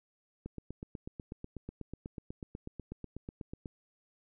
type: click train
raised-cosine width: 3 ms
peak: -28 dBFS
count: 27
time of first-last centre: 0.46-3.658 s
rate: 8.13 Hz
effects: none